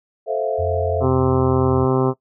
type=chord; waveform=sine; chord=F major seventh; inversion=first; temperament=just; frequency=436.5 / 523.8 / 654.8 / 698.5 Hz; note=A4 / C5 / E5 / F5; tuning=-14 / +2 / -12 / 0 cents; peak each=-23 / -25 / -22 / -27 dBFS; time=0.26-1.08 s; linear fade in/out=50 ms
type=tone; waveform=sine; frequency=88.2 Hz; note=F2; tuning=18 cents sharp; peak=-23 dBFS; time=0.58-1.86 s; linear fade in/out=20 ms
type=harmonic tone; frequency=130.4 Hz; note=C3; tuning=5 cents flat; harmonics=1 / 2 / 3 / 4 / 5 / 6 / 7 / 8 / 9 / 10; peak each=-20 / -21 / -19 / -26 / -31 / -28 / -31 / -29 / -33 / -34 dBFS; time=1-2.14 s; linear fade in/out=50 ms
effects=noise-tail reverb RT60 0.1 s tail -18 dB re dry